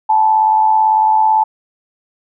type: tone with amplitude modulation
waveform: sine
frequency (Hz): 871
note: A5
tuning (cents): -18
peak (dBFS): -6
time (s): 0.09-1.44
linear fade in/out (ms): 10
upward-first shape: sine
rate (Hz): 98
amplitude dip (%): 55
effects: none